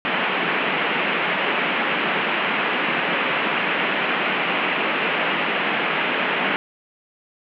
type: band-pass noise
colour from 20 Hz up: white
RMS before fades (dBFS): -22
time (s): 0.05-6.56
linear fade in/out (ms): 0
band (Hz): 160 to 2900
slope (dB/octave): 48
effects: none